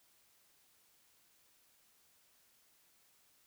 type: silence
effects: white hiss -70 dBFS RMS until 3.46 s